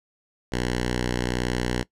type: tone with notch filter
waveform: 5% pulse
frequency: 61.2 Hz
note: B1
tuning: 15 cents flat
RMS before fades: -26 dBFS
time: 0.52-1.83 s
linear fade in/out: 5 ms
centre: 660 Hz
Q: 1.8
effects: noise-tail reverb RT60 0.1 s tail -20 dB re dry + low-pass 8000 Hz 12 dB/octave